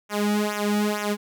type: tone with flanger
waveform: sawtooth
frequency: 208.1 Hz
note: G#3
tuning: 4 cents sharp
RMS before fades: -24 dBFS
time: 0.09-1.17 s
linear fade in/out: 50 ms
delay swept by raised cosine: 0.22 to 1.92 ms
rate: 2.2 Hz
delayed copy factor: -1
effects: none